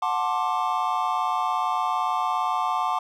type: chord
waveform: triangle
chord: D dominant seventh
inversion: first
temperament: just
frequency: 734.2 / 881 / 1057.2 / 1174.7 Hz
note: F#5 / A5 / C6 / D6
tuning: -14 / +2 / +18 / 0 cents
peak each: -26 dBFS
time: 0.02-2.99 s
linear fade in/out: 5 ms
effects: none